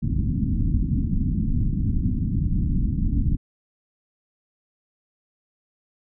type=low-pass noise; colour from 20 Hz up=pink; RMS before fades=-22 dBFS; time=0.02-3.37 s; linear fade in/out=20 ms; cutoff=270 Hz; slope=48 dB/octave; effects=none